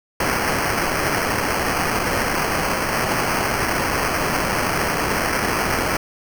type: noise with sample-and-hold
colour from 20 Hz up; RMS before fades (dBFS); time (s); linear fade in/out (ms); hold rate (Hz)
white; -21; 0.2-5.97; 5; 3675
effects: none